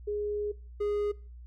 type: tone pair in turn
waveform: sine / triangle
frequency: 415.3 / 413.2 Hz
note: G#4 / G#4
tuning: 0 / -9 cents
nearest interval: unison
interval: 9 cents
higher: first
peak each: -29 / -25 dBFS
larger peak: second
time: 0.07-0.52 / 0.8-1.12 s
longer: first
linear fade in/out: 10 ms
effects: noise-tail reverb RT60 0.4 s tail -22 dB re dry + added 60 Hz sine -44 dBFS peak until 1.46 s